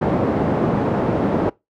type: band-pass noise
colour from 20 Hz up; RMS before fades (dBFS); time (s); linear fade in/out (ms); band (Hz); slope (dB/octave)
pink; -19; 0.01-1.5; 10; 160 to 690; 12
effects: noise-tail reverb RT60 0.2 s tail -22 dB re dry